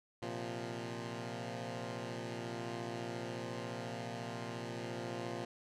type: chord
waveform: 10% pulse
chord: Bb suspended second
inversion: none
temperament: equal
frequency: 116.54 / 130.81 / 174.61 Hz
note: Bb2 / C3 / F3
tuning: 0 / 0 / 0 cents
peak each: -34 / -38 / -38 dBFS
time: 0.22-5.45 s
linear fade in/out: 5 ms
effects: low-pass 7000 Hz 12 dB/octave